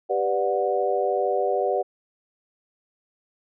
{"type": "chord", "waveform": "sine", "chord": "G major seventh", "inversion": "none", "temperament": "equal with one note detuned", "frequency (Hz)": [392, 493.9, 587.3, 729.8], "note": ["G4", "B4", "D5", "F#5"], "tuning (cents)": [0, 0, 0, -24], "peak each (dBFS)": -26, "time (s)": [0.09, 1.83], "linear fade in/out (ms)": 20, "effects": []}